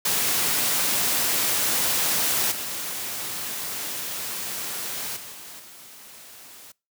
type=noise with level steps; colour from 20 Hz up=white; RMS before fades=-23 / -31 / -39 / -41 / -45 dBFS; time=0.05-6.72 s; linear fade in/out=5 ms; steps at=2.51 / 5.16 / 5.32 / 5.59 s; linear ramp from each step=10 ms; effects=noise-tail reverb RT60 0.3 s tail -25 dB re dry + high-pass 100 Hz 12 dB/octave